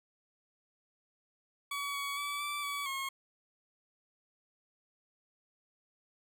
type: tone with pitch steps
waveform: 20% pulse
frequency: 1134 / 1125 / 1149 / 1164 / 1140 / 1083 Hz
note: C#6 / C#6 / D6 / D6 / C#6 / C#6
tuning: +39 / +25 / -38 / -16 / +48 / -41 cents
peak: -30 dBFS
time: 1.71-3.09 s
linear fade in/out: 5 ms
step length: 230 ms
effects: none